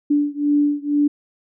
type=beating tone pair; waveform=sine; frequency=290.6 / 292.7 Hz; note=D4 / D4; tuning=-18 / -6 cents; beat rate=2.1 Hz; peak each=-18 / -19 dBFS; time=0.1-1.08 s; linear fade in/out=10 ms; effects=none